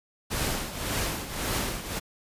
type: noise with tremolo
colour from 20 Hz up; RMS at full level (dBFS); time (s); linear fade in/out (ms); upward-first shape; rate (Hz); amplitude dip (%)
pink; -27; 0.3-2; 20; triangle; 1.8; 75
effects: resampled to 32000 Hz